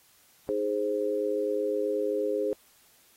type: chord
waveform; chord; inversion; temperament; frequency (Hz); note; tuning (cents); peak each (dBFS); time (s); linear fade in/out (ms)
sine; Ab major; second; equal; 311.1 / 415.3 / 523.3; Eb4 / Ab4 / C5; 0 / 0 / 0; -34 / -28 / -30; 0.49-2.53; 0
effects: white hiss -61 dBFS RMS until 3.16 s + AAC 48 kbps